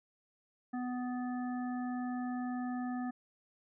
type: harmonic tone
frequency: 248.8 Hz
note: B3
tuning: 13 cents sharp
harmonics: 1 / 3 / 5 / 7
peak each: -35 / -43 / -50 / -51 dBFS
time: 0.73-3.11 s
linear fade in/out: 10 ms
effects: none